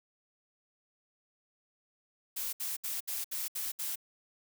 blue noise bursts, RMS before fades -36 dBFS, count 7, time 2.36-3.958 s, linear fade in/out 10 ms, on 170 ms, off 68 ms, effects none

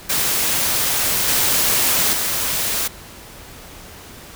white noise with level steps, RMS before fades -19 / -17 / -21 dBFS, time 0.09-2.88 s, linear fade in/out 10 ms, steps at 1.28 / 2.13 s, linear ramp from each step 2 ms, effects pink hiss -39 dBFS RMS until 4.35 s

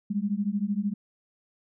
sine beating tone pair, 197.4 / 210.4 Hz, G3 / G#3, +12 / +23 cents, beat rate 13 Hz, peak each -28 dBFS, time 0.1-0.94 s, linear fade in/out 10 ms, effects none

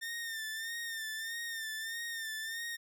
sawtooth tone with vibrato, 1809 Hz, A6, 48 cents sharp, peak -34 dBFS, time 0.01-2.77 s, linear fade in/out 20 ms, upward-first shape sine, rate 1.6 Hz, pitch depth 54 cents each way, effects none

